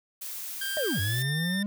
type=noise; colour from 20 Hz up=blue; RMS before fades=-37 dBFS; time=0.21-1.23 s; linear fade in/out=10 ms
type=tone with pitch glide; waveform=25% pulse; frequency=1587 to 1802 Hz; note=G6 to A6; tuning=+21 to +41 cents; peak=-27 dBFS; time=0.61-1.63 s; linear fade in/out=5 ms; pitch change=+220 cents; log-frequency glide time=0.92-1.22 s
type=linear two-way sweep; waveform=triangle; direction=down then up; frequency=643 to 92.1 to 207.9 Hz; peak=-25 dBFS; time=0.77-1.66 s; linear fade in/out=0 ms; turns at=1 s
effects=none